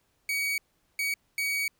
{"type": "tone bursts at uneven times", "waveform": "40% pulse", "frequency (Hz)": 2256, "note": "C#7", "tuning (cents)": 30, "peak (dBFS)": -26, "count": 3, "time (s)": [[0.29, 0.58], [0.99, 1.14], [1.38, 1.68]], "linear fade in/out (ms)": 2, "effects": ["pink hiss -71 dBFS RMS until 1.79 s"]}